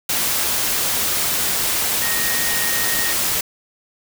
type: tone in noise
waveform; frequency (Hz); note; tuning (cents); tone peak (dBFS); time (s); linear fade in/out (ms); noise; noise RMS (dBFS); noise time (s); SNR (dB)
sine; 1864.7; A#6; 0; -25; 2.02-3.13; 5; white; -20; 0.09-3.41; -8
effects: none